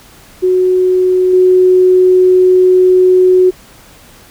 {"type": "tone with level steps", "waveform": "sine", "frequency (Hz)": 368.1, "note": "F#4", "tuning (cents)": -9, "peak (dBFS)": [-7, -4], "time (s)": [0.42, 3.51], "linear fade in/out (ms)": 20, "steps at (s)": 1.33, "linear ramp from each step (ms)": 5, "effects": ["pink hiss -40 dBFS RMS until 4.3 s"]}